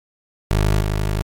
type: tone with level steps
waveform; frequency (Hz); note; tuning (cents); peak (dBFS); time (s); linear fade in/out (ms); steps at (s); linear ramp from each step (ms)
20% pulse; 51.6; G#1; -10; -10 / -14; 0.51-1.22; 0; 0.8; 20
effects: AAC 48 kbps